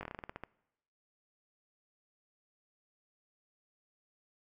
slowing click train, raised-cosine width 0.5 ms, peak -26 dBFS, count 11, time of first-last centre 0.01-0.436 s, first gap 20 ms, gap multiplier 1.16, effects noise-tail reverb RT60 0.9 s tail -23 dB re dry

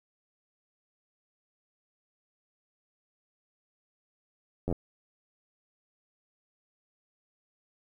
slowing click train, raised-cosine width 2 ms, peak -18 dBFS, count 5, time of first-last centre 4.68-4.726 s, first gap 11 ms, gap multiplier 1.03, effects 10-bit

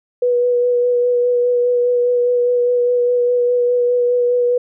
sine tone with vibrato, 488.4 Hz, B4, 19 cents flat, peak -12 dBFS, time 0.22-4.58 s, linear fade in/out 5 ms, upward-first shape sine, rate 4.9 Hz, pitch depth 15 cents each way, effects none

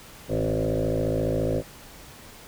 sine tone with frequency modulation, 321.7 Hz, E4, 42 cents flat, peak -21 dBFS, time 0.28-1.63 s, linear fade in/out 50 ms, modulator 54.5 Hz, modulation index 5, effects tanh soft clip ceiling -17 dBFS + pink hiss -46 dBFS RMS until 2.47 s

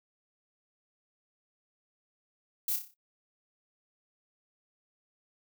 violet noise with echo, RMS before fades -31 dBFS, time 2.68-2.76 s, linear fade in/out 2 ms, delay 30 ms, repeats 6, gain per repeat -6 dB, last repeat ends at 2.94 s, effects noise-tail reverb RT60 0.1 s tail -17 dB re dry

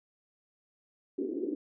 white band-pass noise, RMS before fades -34 dBFS, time 1.18-1.55 s, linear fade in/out 5 ms, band 280 to 390 Hz, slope 48 dB/octave, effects none

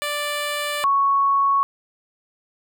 10% pulse / sine tone pair in turn, 587.3 / 1108.7 Hz, D5 / C#6, 0 / 0 cents, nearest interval major seventh, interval 1100 cents, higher second, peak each -15 dBFS, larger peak neither, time 0.02-0.84 / 0.84-1.63 s, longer first, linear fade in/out 0 ms, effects none

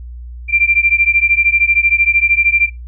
sine beating tone pair, 2361 / 2374 Hz, D7 / D7, +9 / +18 cents, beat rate 13 Hz, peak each -12 dBFS, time 0.48-2.7 s, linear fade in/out 50 ms, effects noise-tail reverb RT60 0.2 s tail -21 dB re dry + added 60 Hz sine -27 dBFS peak until 2.87 s

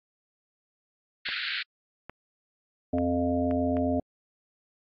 pink band-pass noise, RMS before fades -32 dBFS, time 1.25-1.63 s, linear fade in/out 10 ms, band 1400 to 4500 Hz, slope 96 dB/octave
clicks, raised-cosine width 0.5 ms, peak -24 dBFS, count 5, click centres 1.288 / 2.096 / 2.984 / 3.511 / 3.769 s
harmonic tone, 87.31 Hz, F2, in tune, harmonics 1 / 3 / 5 / 7 / 8, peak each -33 / -26 / -35 / -30 / -34 dBFS, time 2.93-4 s, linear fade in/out 5 ms
effects AAC 64 kbps

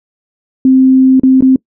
sine tone with dropouts, 261.6 Hz, C4, in tune, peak -3 dBFS, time 0.65-1.56 s, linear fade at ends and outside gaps 2 ms, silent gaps 1.197-1.234 / 1.408-1.423 s, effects noise-tail reverb RT60 0.1 s tail -24 dB re dry

